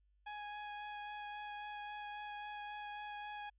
sawtooth tone with vibrato, 832 Hz, G#5, 3 cents sharp, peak -40 dBFS, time 0.26-3.5 s, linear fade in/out 10 ms, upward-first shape sine, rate 3.7 Hz, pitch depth 9 cents each way, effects added 50 Hz sine -70 dBFS peak until 3.58 s + resampled to 8000 Hz

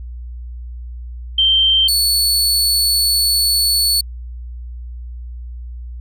sine / sawtooth tone pair in turn, 3136 / 4435 Hz, G7 / C#8, 0 / 0 cents, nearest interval tritone, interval 600 cents, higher second, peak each -10 dBFS, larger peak neither, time 1.38-1.88 / 1.88-4.01 s, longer second, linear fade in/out 5 ms, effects added 60 Hz sine -27 dBFS peak until 6 s

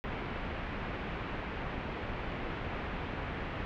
pink low-pass noise, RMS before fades -38 dBFS, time 0.04-3.65 s, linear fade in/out 0 ms, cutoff 2700 Hz, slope 24 dB/octave, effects none

